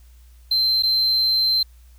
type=tone with dropouts; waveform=triangle; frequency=4111 Hz; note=C8; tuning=31 cents flat; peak=-15 dBFS; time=0.51-1.63 s; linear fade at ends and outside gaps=5 ms; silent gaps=0.825-0.833 s; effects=added 60 Hz sine -45 dBFS peak until 1.98 s + white hiss -60 dBFS RMS until 1.98 s

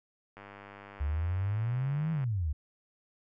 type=click train; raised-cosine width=0.5 ms; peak=-32 dBFS; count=188; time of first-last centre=0.37-2.24 s; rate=100 Hz
type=exponential two-way sweep; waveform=sine; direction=up then down; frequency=69.3 to 164.81 to 69.3 Hz; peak=-28 dBFS; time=1-2.53 s; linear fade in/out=10 ms; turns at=2.12 s
effects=none

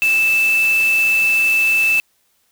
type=tone in noise; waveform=sine; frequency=2637 Hz; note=E7; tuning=in tune; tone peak=-12 dBFS; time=0.02-2 s; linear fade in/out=0 ms; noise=white; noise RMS=-29 dBFS; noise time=0.02-2 s; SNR=+14 dB; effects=white hiss -62 dBFS RMS until 2.51 s

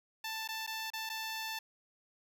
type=tone with dropouts; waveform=10% pulse; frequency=884 Hz; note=A5; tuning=8 cents sharp; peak=-29 dBFS; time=0.24-1.59 s; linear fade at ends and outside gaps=5 ms; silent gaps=0.477-0.487 / 0.666-0.674 / 0.903-0.934 / 1.093-1.098 s; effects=none

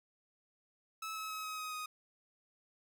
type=tone with pitch steps; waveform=sawtooth; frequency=1300 / 1289.5 / 1279.1 / 1268.8 / 1258.6 / 1248.5 Hz; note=E6 / E6 / D#6 / D#6 / D#6 / D#6; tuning=-24 / -39 / +47 / +33 / +19 / +6 cents; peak=-36 dBFS; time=1.02-1.86 s; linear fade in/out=5 ms; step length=140 ms; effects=none

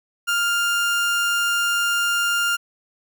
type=tone; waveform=30% pulse; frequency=1401 Hz; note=F6; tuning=5 cents sharp; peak=-16 dBFS; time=0.27-2.57 s; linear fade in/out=20 ms; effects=none

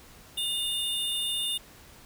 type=tone pair together; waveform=square; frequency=2852 / 3593 Hz; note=F7 / A7; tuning=+36 / +36 cents; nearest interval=major third; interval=400 cents; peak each=-33 / -30 dBFS; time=0.37-1.58 s; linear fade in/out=10 ms; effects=pink hiss -52 dBFS RMS until 2.05 s

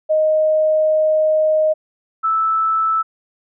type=tone pair in turn; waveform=sine; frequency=622.3 / 1314.4 Hz; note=D#5 / E6; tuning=0 / -5 cents; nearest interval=octave + minor second; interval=1295 cents; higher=second; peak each=-12 / -14 dBFS; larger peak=first; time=0.09-1.74 / 2.23-3.03 s; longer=first; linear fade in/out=20 ms; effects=none

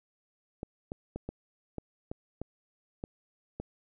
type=clicks; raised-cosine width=2 ms; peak=-23 dBFS; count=9; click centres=0.631 / 0.919 / 1.16 / 1.29 / 1.783 / 2.115 / 2.416 / 3.039 / 3.6 s; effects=none

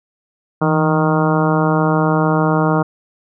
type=harmonic tone with a mistuned harmonic; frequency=155.56 Hz; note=D#3; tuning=in tune; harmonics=1 / 2 / 3 / 4 / 5 / 6 / 7 / 8 / 9; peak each=-16 / -19 / -21 / -22 / -23 / -24 / -24 / -25 / -26 dBFS; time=0.61-2.83 s; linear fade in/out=10 ms; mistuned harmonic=1; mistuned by=+73 cents; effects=none

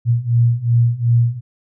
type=beating tone pair; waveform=sine; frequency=116.9 / 119.6 Hz; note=A#2 / A#2; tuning=+5 / +45 cents; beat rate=2.7 Hz; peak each=-16 / -14 dBFS; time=0.05-1.41 s; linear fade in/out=50 ms; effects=none

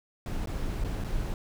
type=noise with dropouts; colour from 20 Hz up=brown; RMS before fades=-31 dBFS; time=0.26-1.34 s; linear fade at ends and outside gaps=1 ms; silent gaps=0.459-0.472 / 0.839-0.846 / 1.039-1.045 s; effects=none

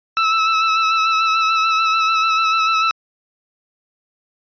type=tone with vibrato; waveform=sawtooth; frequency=1311 Hz; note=E6; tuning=10 cents flat; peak=-10 dBFS; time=0.17-2.91 s; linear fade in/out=0 ms; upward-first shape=sine; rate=6.8 Hz; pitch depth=26 cents each way; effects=resampled to 11025 Hz

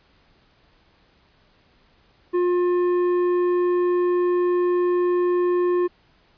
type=tone with tanh clipping; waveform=sine; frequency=355.3 Hz; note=F4; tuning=30 cents sharp; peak=-19 dBFS; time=2.33-5.88 s; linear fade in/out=20 ms; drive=9 dB; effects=pink hiss -59 dBFS RMS until 6.37 s + resampled to 11025 Hz

